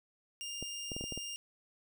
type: tone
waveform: 20% pulse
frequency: 2806 Hz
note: F7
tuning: 8 cents sharp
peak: -35 dBFS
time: 0.41-1.36 s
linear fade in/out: 0 ms
type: clicks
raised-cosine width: 2 ms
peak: -28 dBFS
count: 7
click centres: 0.626 / 0.918 / 0.965 / 1.01 / 1.04 / 1.123 / 1.176 s
effects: none